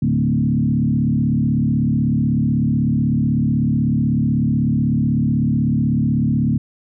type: tone with frequency modulation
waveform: sine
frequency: 183.8 Hz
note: F#3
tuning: 11 cents flat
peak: -14 dBFS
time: 0.02-6.58 s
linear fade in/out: 5 ms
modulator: 36.1 Hz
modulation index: 2.1
effects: none

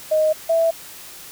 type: tone pair in turn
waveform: sine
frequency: 622.3 / 659.3 Hz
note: D#5 / E5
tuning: 0 / 0 cents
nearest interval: minor second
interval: 100 cents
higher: second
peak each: -14 dBFS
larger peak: neither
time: 0.11-0.33 / 0.49-0.71 s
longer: neither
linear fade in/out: 10 ms
effects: white hiss -39 dBFS RMS until 1.31 s

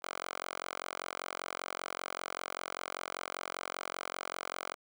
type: tone with high-pass filter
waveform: 5% pulse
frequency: 45.12 Hz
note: F#1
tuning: 43 cents flat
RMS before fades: -41 dBFS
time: 0.02-4.75 s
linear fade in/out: 20 ms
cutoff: 870 Hz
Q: 1.7
effects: none

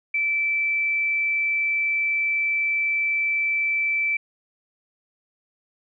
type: tone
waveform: sine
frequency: 2324 Hz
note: D7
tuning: 19 cents flat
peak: -20 dBFS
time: 0.14-4.17 s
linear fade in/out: 5 ms
effects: none

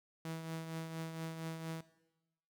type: tone with tremolo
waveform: sawtooth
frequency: 162.4 Hz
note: E3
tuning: 26 cents flat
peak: -35 dBFS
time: 0.25-1.81 s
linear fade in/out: 2 ms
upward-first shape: triangle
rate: 4.3 Hz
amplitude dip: 55%
effects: noise-tail reverb RT60 1.0 s tail -17 dB re dry

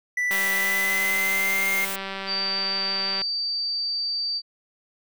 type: tone with pitch glide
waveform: triangle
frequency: 1975.5 to 2117 Hz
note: B6 to C7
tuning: 0 to +20 cents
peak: -20 dBFS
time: 0.17-1.85 s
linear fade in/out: 5 ms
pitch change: +120 cents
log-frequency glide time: 0.53-1.69 s
type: noise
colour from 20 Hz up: blue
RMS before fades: -31 dBFS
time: 0.31-1.96 s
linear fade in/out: 5 ms
type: click train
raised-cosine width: 0.3 ms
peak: -16 dBFS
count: 565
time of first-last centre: 0.31-3.217 s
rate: 194 Hz
type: tone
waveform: sine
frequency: 4635 Hz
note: D8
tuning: 24 cents flat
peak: -24 dBFS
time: 2.26-4.42 s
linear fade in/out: 50 ms
effects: none

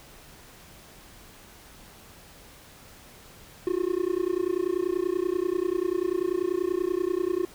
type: tone with amplitude modulation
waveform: triangle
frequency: 360.2 Hz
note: F#4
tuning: 46 cents flat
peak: -18 dBFS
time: 3.67-7.45 s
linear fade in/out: 0 ms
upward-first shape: sine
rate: 30.3 Hz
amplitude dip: 100%
effects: pink hiss -50 dBFS RMS until 7.54 s

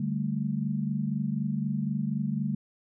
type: chord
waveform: sine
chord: D suspended fourth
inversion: none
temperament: equal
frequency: 146.83 / 196 / 220 Hz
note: D3 / G3 / A3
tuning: 0 / 0 / 0 cents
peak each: -31 dBFS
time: 0-2.55 s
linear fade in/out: 5 ms
effects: none

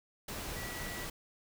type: tone in noise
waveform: sine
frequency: 1946 Hz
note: B6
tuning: 26 cents flat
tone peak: -45 dBFS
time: 0.56-1.05 s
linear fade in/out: 5 ms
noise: pink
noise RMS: -41 dBFS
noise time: 0.28-1.1 s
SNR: -7 dB
effects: none

